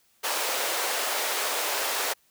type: high-pass noise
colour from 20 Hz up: pink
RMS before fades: -28 dBFS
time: 0.23-2.14 s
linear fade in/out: 20 ms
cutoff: 470 Hz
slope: 24 dB/octave
effects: white hiss -65 dBFS RMS until 2.3 s

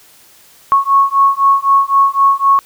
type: beating tone pair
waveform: sine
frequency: 1100 / 1103.9 Hz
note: C#6 / C#6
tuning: -14 / -8 cents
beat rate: 3.9 Hz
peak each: -11 dBFS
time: 0.72-2.59 s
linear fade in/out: 0 ms
effects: white hiss -45 dBFS RMS until 2.65 s

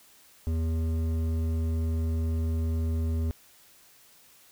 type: tone with hard clipping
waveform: sine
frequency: 81 Hz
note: E2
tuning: 30 cents flat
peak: -27 dBFS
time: 0.47-3.31 s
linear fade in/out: 0 ms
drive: 10 dB
effects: white hiss -57 dBFS RMS until 4.51 s

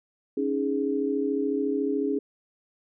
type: chord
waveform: sine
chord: C# suspended second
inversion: none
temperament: equal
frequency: 277.2 / 311.1 / 415.3 Hz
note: C#4 / D#4 / G#4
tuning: 0 / 0 / 0 cents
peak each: -27 / -31 / -27 dBFS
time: 0.37-2.19 s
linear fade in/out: 5 ms
effects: none

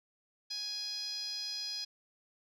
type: tone with band-pass filter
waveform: 10% pulse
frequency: 830.6 Hz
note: G#5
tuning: in tune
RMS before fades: -39 dBFS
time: 0.5-1.85 s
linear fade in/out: 10 ms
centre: 4800 Hz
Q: 8.4
effects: none

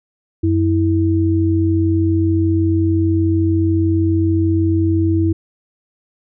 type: tone pair together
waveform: sine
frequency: 92.5 / 326 Hz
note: F#2 / E4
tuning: 0 / -19 cents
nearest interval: octave + minor seventh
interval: 2181 cents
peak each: -15 dBFS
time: 0.43-5.33 s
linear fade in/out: 10 ms
effects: none

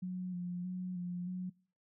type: tone with vibrato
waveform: sine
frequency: 180 Hz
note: F#3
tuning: 47 cents flat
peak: -36 dBFS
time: 0.02-1.5 s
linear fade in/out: 10 ms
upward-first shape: square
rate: 1.6 Hz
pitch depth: 26 cents each way
effects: noise-tail reverb RT60 0.5 s tail -25 dB re dry

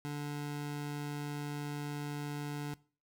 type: tone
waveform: 25% pulse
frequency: 146.1 Hz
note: D3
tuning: 9 cents flat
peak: -33 dBFS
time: 0.05-2.74 s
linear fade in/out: 0 ms
effects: noise-tail reverb RT60 0.4 s tail -21 dB re dry

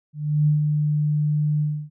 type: tone with ADSR envelope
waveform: sine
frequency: 149.9 Hz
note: D3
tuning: 36 cents sharp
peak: -14 dBFS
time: 0.13-1.9 s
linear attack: 340 ms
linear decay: 130 ms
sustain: -4 dB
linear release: 290 ms
effects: none

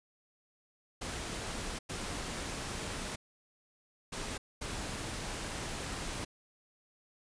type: noise bursts at uneven times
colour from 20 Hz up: pink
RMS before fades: -39 dBFS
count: 4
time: 1.01-1.79 / 1.89-3.16 / 4.12-4.38 / 4.61-6.25 s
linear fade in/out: 10 ms
effects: resampled to 22050 Hz

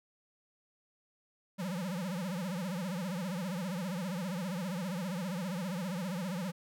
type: tone with vibrato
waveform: square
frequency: 182.2 Hz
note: F#3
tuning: 26 cents flat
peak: -35 dBFS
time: 1.58-6.52 s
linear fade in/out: 20 ms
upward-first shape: triangle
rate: 15 Hz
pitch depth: 210 cents each way
effects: none

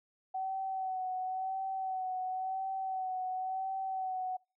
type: tone with vibrato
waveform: sine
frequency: 755 Hz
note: F#5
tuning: 35 cents sharp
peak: -33 dBFS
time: 0.34-4.37 s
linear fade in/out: 10 ms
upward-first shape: sine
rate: 0.95 Hz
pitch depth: 30 cents each way
effects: noise-tail reverb RT60 0.3 s tail -25 dB re dry

